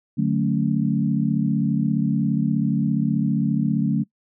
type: chord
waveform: sine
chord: D major seventh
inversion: none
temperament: equal with one note detuned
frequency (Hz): 148.28 / 185 / 220 / 277.2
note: D3 / F#3 / A3 / C#4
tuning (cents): +17 / 0 / 0 / 0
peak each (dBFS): -23 / -24 / -22 / -26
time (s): 0.17-4.04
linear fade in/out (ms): 20
effects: noise-tail reverb RT60 0.1 s tail -23 dB re dry